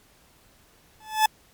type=tone with exponential growth; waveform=40% pulse; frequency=866 Hz; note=A5; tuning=28 cents flat; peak=-13 dBFS; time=1-1.26 s; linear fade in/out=5 ms; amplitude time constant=56 ms; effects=pink hiss -58 dBFS RMS until 1.53 s + MP3 96 kbps